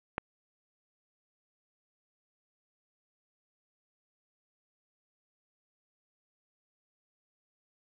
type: click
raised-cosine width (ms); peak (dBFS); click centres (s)
0.5; -15; 0.181
effects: resampled to 8000 Hz + 8-bit